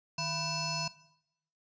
sine tone with frequency modulation, 2658 Hz, E7, 14 cents sharp, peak -31 dBFS, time 0.18-0.88 s, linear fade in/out 5 ms, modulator 834 Hz, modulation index 3.8, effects noise-tail reverb RT60 0.8 s tail -18 dB re dry + resampled to 16000 Hz

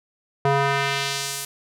square tone with band-pass filter sweep, 139.1 Hz, C#3, 6 cents sharp, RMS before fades -23 dBFS, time 0.45-1.45 s, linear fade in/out 2 ms, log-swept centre 740 to 11000 Hz, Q 0.88, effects none

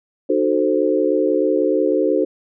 sine chord, D# diminished seventh, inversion none, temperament equal with one note detuned, 303.8 / 370 / 440 / 523.3 Hz, D#4 / F#4 / A4 / C5, -41 / 0 / 0 / 0 cents, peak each -20 dBFS, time 0.29-2.25 s, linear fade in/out 10 ms, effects none

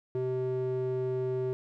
square tone with band-pass filter, 128.1 Hz, C3, 36 cents flat, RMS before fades -31 dBFS, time 0.15-1.53 s, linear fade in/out 0 ms, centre 330 Hz, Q 4, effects none

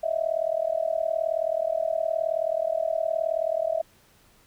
sine tone with amplitude modulation, 649 Hz, E5, 27 cents flat, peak -19 dBFS, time 0.03-3.82 s, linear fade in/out 10 ms, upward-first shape sine, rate 39 Hz, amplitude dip 95%, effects pink hiss -59 dBFS RMS until 4.46 s

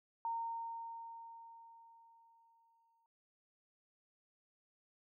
sine tone with exponential decay, 920 Hz, A#5, 23 cents flat, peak -35 dBFS, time 0.25-3.06 s, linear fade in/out 1 ms, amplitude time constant 610 ms, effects none

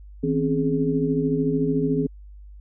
sine tone cluster, 159.7 / 258.7 / 272.3 / 419.6 Hz, D#3 / C4 / C#4 / G#4, +45 / -19 / -31 / +18 cents, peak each -25 dBFS, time 0.23-2.07 s, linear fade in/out 10 ms, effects added 50 Hz sine -40 dBFS peak until 2.6 s

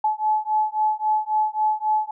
sine beating tone pair, 857 / 860.7 Hz, A5 / A5, -46 / -38 cents, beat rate 3.7 Hz, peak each -22 / -22 dBFS, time 0.04-2.11 s, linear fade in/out 5 ms, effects none

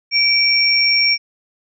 sine tone pair together, 2321 / 5525 Hz, D7 / F8, -21 / -20 cents, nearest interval octave + minor third, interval 1501 cents, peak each -15 / -14 dBFS, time 0.11-1.18 s, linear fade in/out 50 ms, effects none

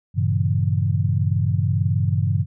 sine chord, G diminished seventh, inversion none, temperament equal, 98 / 116.54 / 138.59 / 164.81 Hz, G2 / Bb2 / Db3 / Fb3, 0 / 0 / 0 / 0 cents, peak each -20 / -24 / -23 / -26 dBFS, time 0.14-2.46 s, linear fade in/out 50 ms, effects none

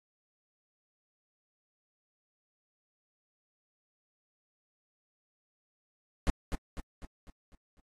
brown noise with echo, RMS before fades -25 dBFS, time 6.27-6.3 s, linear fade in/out 0 ms, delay 250 ms, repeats 6, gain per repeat -6 dB, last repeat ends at 7.8 s, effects AAC 32 kbps

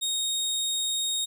25% pulse tone, 3729 Hz, A#7, in tune, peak -22 dBFS, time 0.01-1.26 s, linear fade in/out 20 ms, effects none

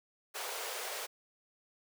pink high-pass noise, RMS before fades -40 dBFS, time 0.34-1.07 s, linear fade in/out 20 ms, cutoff 420 Hz, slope 48 dB/octave, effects none

